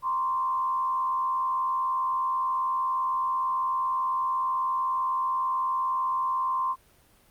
sine tone with frequency modulation, 1046.5 Hz, C6, in tune, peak -24 dBFS, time 0.02-6.76 s, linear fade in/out 50 ms, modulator 82 Hz, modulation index 0.6, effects pink hiss -60 dBFS RMS until 7.3 s + Opus 32 kbps

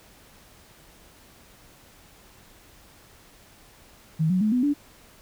sine tone with pitch steps, 158.6 / 184.3 / 214.2 / 248.9 / 289.2 Hz, D#3 / F#3 / A3 / B3 / D4, +33 / -7 / -46 / +14 / -27 cents, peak -19 dBFS, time 4.19-4.74 s, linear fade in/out 20 ms, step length 110 ms, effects pink hiss -53 dBFS RMS until 5.21 s

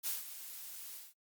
blue noise with ADSR envelope, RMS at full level -35 dBFS, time 0.03-1.14 s, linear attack 35 ms, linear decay 160 ms, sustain -12 dB, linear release 180 ms, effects Opus 48 kbps

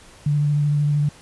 sine tone with vibrato, 146.83 Hz, D3, in tune, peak -16 dBFS, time 0.26-1.09 s, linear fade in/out 5 ms, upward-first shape square, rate 13 Hz, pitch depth 14 cents each way, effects pink hiss -47 dBFS RMS until 1.21 s + resampled to 24000 Hz

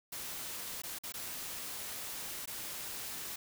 white noise with dropouts, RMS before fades -42 dBFS, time 0.12-3.36 s, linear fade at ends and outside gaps 5 ms, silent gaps 0.82-0.835 / 0.987-1.035 / 1.123-1.139 / 2.458-2.474 s, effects none

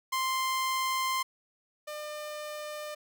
sawtooth tone pair in turn, 1046.5 / 601.2 Hz, C6 / D5, 0 / +40 cents, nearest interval minor seventh, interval 960 cents, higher first, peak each -24 / -33 dBFS, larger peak first, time 0.12-1.23 / 1.87-2.95 s, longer first, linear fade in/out 10 ms, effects none

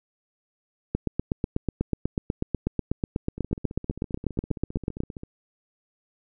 two click trains, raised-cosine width 3 ms, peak -23 / -11 dBFS, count 29 / 34, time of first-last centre 3.38-5.234 / 0.95-5.004 s, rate 15.1 / 8.14 Hz, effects none

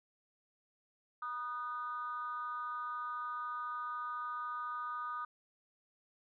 sine tone with amplitude modulation, 1230 Hz, D#6, 20 cents flat, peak -33 dBFS, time 1.22-5.25 s, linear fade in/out 5 ms, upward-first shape sine, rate 266 Hz, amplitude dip 85%, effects tanh soft clip ceiling -29 dBFS

